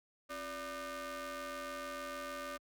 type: ring-modulated tone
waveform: sawtooth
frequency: 311.1 Hz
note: D#4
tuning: in tune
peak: -34 dBFS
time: 0.29-2.58 s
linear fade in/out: 20 ms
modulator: 890 Hz
effects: high-pass 60 Hz 12 dB/octave